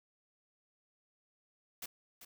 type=noise with echo; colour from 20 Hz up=white; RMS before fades=-43 dBFS; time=1.82-1.86 s; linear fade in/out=5 ms; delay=390 ms; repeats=1; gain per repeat=-10 dB; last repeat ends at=2.25 s; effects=none